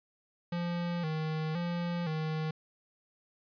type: tone with vibrato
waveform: square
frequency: 164.81 Hz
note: E3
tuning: in tune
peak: -32 dBFS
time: 0.52-2.51 s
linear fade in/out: 5 ms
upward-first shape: square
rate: 0.97 Hz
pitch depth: 86 cents each way
effects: resampled to 11025 Hz